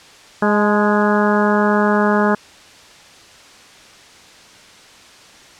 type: harmonic tone with a mistuned harmonic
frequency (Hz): 207.6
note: G#3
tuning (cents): 0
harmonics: 1 / 2 / 3 / 4 / 5 / 6 / 7 / 8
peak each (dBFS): -16 / -19 / -21 / -22 / -23 / -24 / -24 / -25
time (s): 0.42-2.35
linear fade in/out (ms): 5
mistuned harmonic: 4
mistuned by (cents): +34
effects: white hiss -43 dBFS RMS until 5.59 s + low-pass 6000 Hz 12 dB/octave